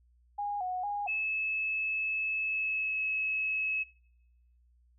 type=tone with vibrato; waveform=sine; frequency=775 Hz; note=G5; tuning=20 cents flat; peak=-31 dBFS; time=0.38-1.08 s; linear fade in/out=10 ms; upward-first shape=square; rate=2.2 Hz; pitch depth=95 cents each way
type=tone with pitch glide; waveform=sine; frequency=2600 to 2579 Hz; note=E7 to E7; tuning=-24 to -39 cents; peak=-29 dBFS; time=1.07-3.84 s; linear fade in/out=20 ms; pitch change=-15 cents; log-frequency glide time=2.44-3.02 s
effects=noise-tail reverb RT60 0.9 s tail -25 dB re dry + added 60 Hz sine -62 dBFS peak until 4.98 s